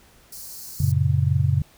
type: high-pass noise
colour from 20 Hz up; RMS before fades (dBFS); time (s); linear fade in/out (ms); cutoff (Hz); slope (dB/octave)
white; -38; 0.32-0.92; 5; 4200; 96
type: chord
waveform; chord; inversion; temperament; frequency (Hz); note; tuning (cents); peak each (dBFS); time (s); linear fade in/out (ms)
sine; F# major; none; just; 92.5 / 115.62 / 138.75; F#2 / A#2 / C#3; 0 / -14 / +2; -21 / -24 / -20; 0.8-1.62; 5
effects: pink hiss -54 dBFS RMS until 1.77 s